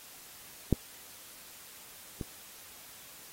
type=clicks; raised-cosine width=3 ms; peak=-10 / -22 dBFS; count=2; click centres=0.727 / 2.212 s; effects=white hiss -51 dBFS RMS until 3.32 s + AAC 48 kbps

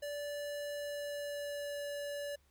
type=tone with pitch glide; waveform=square; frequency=581 to 575.7 Hz; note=D5 to D5; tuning=-19 to -35 cents; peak=-39 dBFS; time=0.02-2.36 s; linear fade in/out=10 ms; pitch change=-16 cents; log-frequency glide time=0.75-1.86 s; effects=added 70 Hz sine -70 dBFS peak until 2.5 s + pink hiss -73 dBFS RMS until 2.5 s

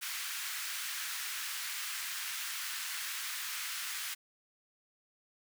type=high-pass noise; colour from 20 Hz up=pink; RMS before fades=-39 dBFS; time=0.01-4.15 s; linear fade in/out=20 ms; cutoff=1400 Hz; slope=24 dB/octave; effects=none

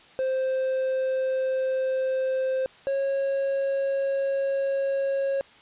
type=tone pair in turn; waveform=triangle; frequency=523.3 / 547.1 Hz; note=C5 / C#5; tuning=0 / -23 cents; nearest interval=minor second; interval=77 cents; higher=second; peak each=-21 dBFS; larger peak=neither; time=0.19-2.66 / 2.87-5.41 s; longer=second; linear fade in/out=0 ms; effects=white hiss -52 dBFS RMS until 5.61 s + resampled to 8000 Hz

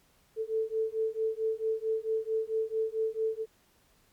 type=beating tone pair; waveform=sine; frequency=440 / 444.5 Hz; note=A4 / A4; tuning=0 / +18 cents; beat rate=4.5 Hz; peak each=-31 dBFS; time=0.36-3.46 s; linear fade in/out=50 ms; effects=pink hiss -66 dBFS RMS until 4.12 s + MP3 96 kbps

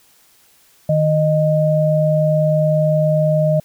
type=tone pair together; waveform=sine; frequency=154.93 / 618 Hz; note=D#3 / D#5; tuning=-7 / -12 cents; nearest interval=2 octaves; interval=2395 cents; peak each=-15 dBFS; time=0.89-3.6 s; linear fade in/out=5 ms; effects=white hiss -53 dBFS RMS until 3.64 s

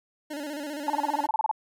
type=tone with vibrato; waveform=25% pulse; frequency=293.7 Hz; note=D4; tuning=in tune; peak=-29 dBFS; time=0.3-1.27 s; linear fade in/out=10 ms; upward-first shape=square; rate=15 Hz; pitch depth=69 cents each way
type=tone bursts; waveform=sine; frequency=873 Hz; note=A5; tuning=14 cents flat; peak=-21 dBFS; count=13; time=0.88-1.513 s; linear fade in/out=2 ms; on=21 ms; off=30 ms
effects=none

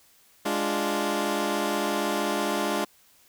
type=chord; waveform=15% pulse; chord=D diminished; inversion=second; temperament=equal; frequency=207.7 / 293.7 / 349.2 Hz; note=Ab3 / D4 / F4; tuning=0 / 0 / 0 cents; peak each=-23 dBFS; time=0.45-2.85 s; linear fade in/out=10 ms; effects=white hiss -59 dBFS RMS until 3.28 s

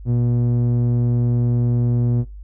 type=tone with low-pass filter; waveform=sawtooth; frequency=120 Hz; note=B2; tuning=49 cents flat; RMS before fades=-18 dBFS; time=0.05-2.25 s; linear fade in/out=50 ms; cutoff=260 Hz; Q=0.59; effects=noise-tail reverb RT60 0.3 s tail -24 dB re dry + added 50 Hz sine -33 dBFS peak until 2.43 s

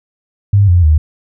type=tone with pitch steps; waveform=sine; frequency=100.6 / 88.08 / 77.13 Hz; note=G2 / F2 / D#2; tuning=+45 / +15 / -15 cents; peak=-5 dBFS; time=0.53-0.98 s; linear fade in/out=5 ms; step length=150 ms; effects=none

